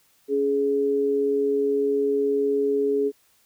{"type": "tone pair together", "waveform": "sine", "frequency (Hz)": [279.8, 419.2], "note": ["C#4", "G#4"], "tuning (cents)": [16, 16], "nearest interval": "perfect fifth", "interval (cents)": 700, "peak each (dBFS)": [-27, -20], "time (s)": [0.28, 3.12], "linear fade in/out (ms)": 50, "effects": ["white hiss -62 dBFS RMS until 3.45 s"]}